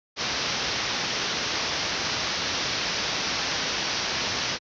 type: low-pass noise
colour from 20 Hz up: white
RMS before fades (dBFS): -28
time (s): 0.16-4.59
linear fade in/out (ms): 50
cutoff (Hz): 6000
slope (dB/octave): 96
effects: high-pass 60 Hz 12 dB/octave